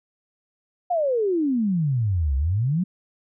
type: exponential two-way sweep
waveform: sine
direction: down then up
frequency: 734 to 64.6 to 193.3 Hz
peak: -19 dBFS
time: 0.9-2.84 s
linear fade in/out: 10 ms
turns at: 2.36 s
effects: none